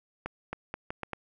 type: accelerating click train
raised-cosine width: 0.5 ms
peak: -19 dBFS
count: 6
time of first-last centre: 0.26-1.133 s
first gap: 270 ms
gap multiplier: 0.78
effects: none